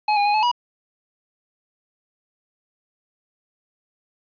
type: tone with pitch steps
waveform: square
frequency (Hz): 846 / 816 / 828 / 860 / 968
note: G#5 / G#5 / G#5 / A5 / B5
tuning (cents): +32 / -31 / -5 / -40 / -35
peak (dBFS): -17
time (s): 0.08-0.515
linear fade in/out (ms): 5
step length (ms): 87
effects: resampled to 11025 Hz + 8-bit